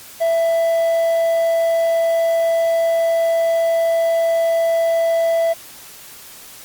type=tone with quantisation; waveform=triangle; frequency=664 Hz; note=E5; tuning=12 cents sharp; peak=-12 dBFS; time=0.2-5.54 s; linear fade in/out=20 ms; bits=7; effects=white hiss -39 dBFS RMS until 6.64 s + Opus 48 kbps